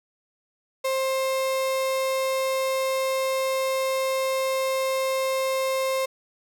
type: tone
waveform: 35% pulse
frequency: 529 Hz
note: C5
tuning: 19 cents sharp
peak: -21 dBFS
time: 0.84-6.06 s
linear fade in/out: 10 ms
effects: none